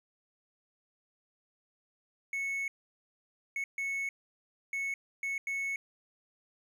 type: tone bursts at uneven times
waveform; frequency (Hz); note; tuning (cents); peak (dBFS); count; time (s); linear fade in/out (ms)
triangle; 2204; C#7; -11; -30; 6; 2.33-2.68 / 3.56-3.64 / 3.78-4.09 / 4.73-4.94 / 5.23-5.38 / 5.47-5.76; 2
effects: none